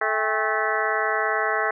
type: harmonic tone with a mistuned harmonic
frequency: 217.6 Hz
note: A3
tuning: 19 cents flat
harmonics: 2 / 3 / 4 / 5 / 6 / 7 / 8 / 9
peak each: -29 / -29 / -29 / -29 / -29 / -29 / -29 / -29 dBFS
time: 0.01-1.71 s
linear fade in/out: 5 ms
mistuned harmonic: 4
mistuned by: -130 cents
effects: none